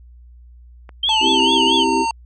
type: clicks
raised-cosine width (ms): 0.5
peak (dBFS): -23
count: 3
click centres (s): 0.892 / 1.088 / 1.403
type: tone with vibrato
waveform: sine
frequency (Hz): 3100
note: G7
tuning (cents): -20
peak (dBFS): -15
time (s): 1.03-1.84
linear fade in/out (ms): 5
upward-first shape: triangle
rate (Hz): 4.5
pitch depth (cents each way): 190
type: tone with pitch glide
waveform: square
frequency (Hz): 880 to 913.7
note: A5 to A#5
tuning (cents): 0 to -35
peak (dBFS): -18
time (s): 1.09-2.11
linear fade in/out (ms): 2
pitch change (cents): +65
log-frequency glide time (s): 1.3-1.46
type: chord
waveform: sine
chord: C major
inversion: none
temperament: equal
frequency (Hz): 261.6 / 329.6 / 392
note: C4 / E4 / G4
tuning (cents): 0 / 0 / 0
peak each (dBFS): -21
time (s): 1.2-2.06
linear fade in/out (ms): 50
effects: added 60 Hz sine -40 dBFS peak until 2.25 s + MP3 32 kbps